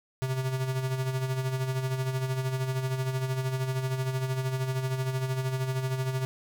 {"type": "tone with tremolo", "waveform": "square", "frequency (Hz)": 130.81, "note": "C3", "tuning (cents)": 0, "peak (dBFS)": -26, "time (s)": [0.22, 6.25], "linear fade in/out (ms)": 0, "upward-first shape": "sine", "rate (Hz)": 13, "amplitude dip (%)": 55, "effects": []}